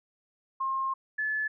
sine tone pair in turn, 1067 / 1726.8 Hz, C6 / A6, +34 / -33 cents, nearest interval minor sixth, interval 833 cents, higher second, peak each -27 dBFS, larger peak neither, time 0.6-0.94 / 1.18-1.48 s, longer first, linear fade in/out 10 ms, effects none

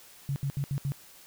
sine tone bursts at uneven times, 138.7 Hz, C#3, 1 cent sharp, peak -27 dBFS, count 5, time 0.29-0.36 / 0.43-0.5 / 0.57-0.64 / 0.71-0.78 / 0.85-0.92 s, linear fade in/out 0 ms, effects white hiss -53 dBFS RMS until 1.26 s

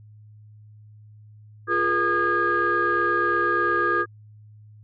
sine tone cluster, 348.9 / 417.3 / 480.4 / 1221 / 1637 Hz, F4 / G#4 / B4 / D#6 / G#6, -2 / +8 / -48 / -33 / -25 cents, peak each -26 / -30 / -30 / -22 / -23 dBFS, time 1.67-4.06 s, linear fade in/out 50 ms, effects tanh soft clip ceiling -11 dBFS + added 106 Hz sine -45 dBFS peak until 4.83 s

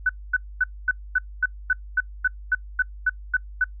sine tone bursts, 1500 Hz, F#6, 23 cents sharp, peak -16 dBFS, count 14, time 0.06-3.642 s, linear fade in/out 5 ms, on 33 ms, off 240 ms, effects noise-tail reverb RT60 0.1 s tail -25 dB re dry + added 50 Hz sine -36 dBFS peak until 3.8 s

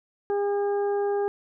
harmonic tone, 405.1 Hz, G#4, 43 cents flat, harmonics 1 / 2 / 3 / 4, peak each -23 / -31 / -43 / -43 dBFS, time 0.3-1.28 s, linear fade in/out 0 ms, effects none

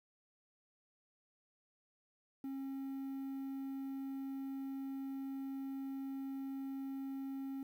triangle tone with quantisation, 270.4 Hz, C#4, 43 cents flat, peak -38 dBFS, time 2.44-7.63 s, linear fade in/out 2 ms, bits 11, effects none

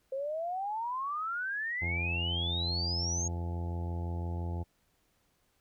sine exponential sweep, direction up, 523.3 to 6645 Hz, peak -32 dBFS, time 0.12-3.28 s, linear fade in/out 5 ms
harmonic tone, 85.9 Hz, F2, 28 cents flat, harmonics 1 / 2 / 3 / 4 / 5 / 6 / 7 / 8 / 9 / 10, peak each -33 / -42 / -50 / -46 / -53 / -52 / -58 / -52 / -55 / -49 dBFS, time 1.81-4.64 s, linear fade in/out 20 ms
effects pink hiss -73 dBFS RMS until 5.6 s

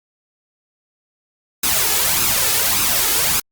white noise with flanger, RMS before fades -17 dBFS, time 1.63-3.4 s, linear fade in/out 5 ms, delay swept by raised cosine 0.77 to 2.37 ms, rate 1.7 Hz, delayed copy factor +0.6, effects Opus 48 kbps

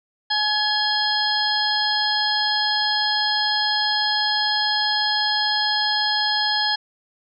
harmonic tone with a mistuned harmonic, 846 Hz, G#5, 32 cents sharp, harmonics 1 / 2 / 4 / 5 / 6, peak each -25 / -25 / -25 / -25 / -25 dBFS, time 0.3-6.76 s, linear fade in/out 10 ms, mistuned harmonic 4, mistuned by -62 cents, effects none

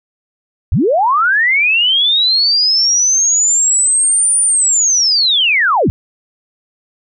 sine linear two-way sweep, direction up then down, 51.91 to 9460 to 51.91 Hz, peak -9 dBFS, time 0.72-5.9 s, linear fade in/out 0 ms, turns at 4.4 s, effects none

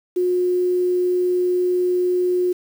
sine tone with quantisation, 360.2 Hz, F#4, 46 cents flat, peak -16 dBFS, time 0.16-2.53 s, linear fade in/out 10 ms, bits 7, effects none

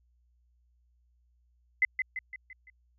sine tone with echo, 2036 Hz, C7, 48 cents flat, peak -20 dBFS, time 1.82-1.85 s, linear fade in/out 2 ms, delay 170 ms, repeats 5, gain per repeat -6 dB, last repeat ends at 2.7 s, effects added 60 Hz sine -65 dBFS peak until 2.98 s

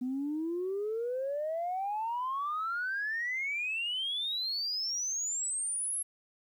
sine exponential sweep, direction up, 246.9 to 11250 Hz, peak -30 dBFS, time 0.01-6.03 s, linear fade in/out 10 ms, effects tanh soft clip ceiling -27 dBFS + 11-bit

